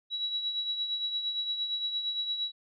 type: tone with tremolo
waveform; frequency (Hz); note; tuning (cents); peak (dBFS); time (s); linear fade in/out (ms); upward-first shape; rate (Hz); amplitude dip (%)
sine; 3900; B7; -23; -27; 0.1-2.52; 50; triangle; 8.7; 60
effects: none